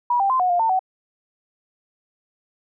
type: tone with pitch steps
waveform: sine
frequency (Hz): 968 / 788 / 1036 / 730 / 704 / 901 / 751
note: B5 / G5 / C6 / F#5 / F5 / A5 / F#5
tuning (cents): -35 / +9 / -17 / -24 / +14 / +41 / +26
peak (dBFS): -16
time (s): 0.1-0.793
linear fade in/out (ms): 5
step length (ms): 99
effects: none